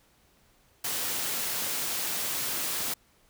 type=high-pass noise; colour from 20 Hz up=white; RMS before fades=-31 dBFS; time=0.84-2.94 s; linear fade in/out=5 ms; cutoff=100 Hz; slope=12 dB/octave; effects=pink hiss -64 dBFS RMS until 3.29 s